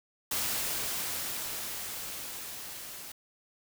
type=noise with level ramp; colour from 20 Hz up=white; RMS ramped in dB=-31 to -44 dBFS; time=0.31-3.12 s; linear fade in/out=5 ms; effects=none